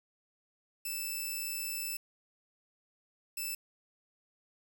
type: tone bursts at uneven times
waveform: 5% pulse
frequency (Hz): 2637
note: E7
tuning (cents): 0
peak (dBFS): -26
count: 2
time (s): 0.85-1.97 / 3.37-3.55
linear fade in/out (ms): 5
effects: 9-bit